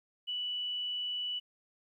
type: tone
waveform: sine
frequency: 2960 Hz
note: F#7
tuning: in tune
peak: -33 dBFS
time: 0.27-1.4 s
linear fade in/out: 20 ms
effects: 12-bit